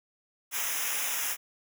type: noise with comb filter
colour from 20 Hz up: white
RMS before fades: -31 dBFS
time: 0.51-1.37 s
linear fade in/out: 50 ms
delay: 0.23 ms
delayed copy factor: -1
effects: none